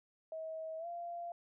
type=tone with pitch glide; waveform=sine; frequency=640 to 689.9 Hz; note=D#5 to F5; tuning=+49 to -21 cents; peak=-40 dBFS; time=0.32-1.32 s; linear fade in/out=2 ms; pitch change=+130 cents; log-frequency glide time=0.78-0.87 s; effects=none